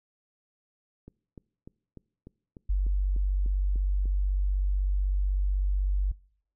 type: click train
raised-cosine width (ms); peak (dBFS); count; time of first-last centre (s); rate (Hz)
3; -32; 11; 1.08-4.056; 3.36
type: tone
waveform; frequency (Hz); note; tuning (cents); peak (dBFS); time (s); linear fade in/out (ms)
sine; 48.01; G1; -35; -22; 2.69-6.12; 10
effects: noise-tail reverb RT60 0.6 s tail -24 dB re dry